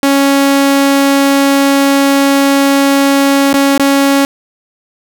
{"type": "tone with dropouts", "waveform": "sawtooth", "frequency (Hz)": 277.2, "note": "C#4", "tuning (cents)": 0, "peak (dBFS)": -3, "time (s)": [0.03, 4.25], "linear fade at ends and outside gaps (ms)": 1, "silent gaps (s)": [[3.531, 3.541], [3.778, 3.796]], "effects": []}